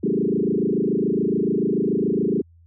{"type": "tone with frequency modulation", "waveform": "sine", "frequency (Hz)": 301.2, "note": "D4", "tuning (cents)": 44, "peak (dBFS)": -18, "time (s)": [0.03, 2.42], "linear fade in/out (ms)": 10, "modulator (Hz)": 27, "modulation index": 4.6, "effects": ["added 84 Hz sine -49 dBFS peak until 2.66 s"]}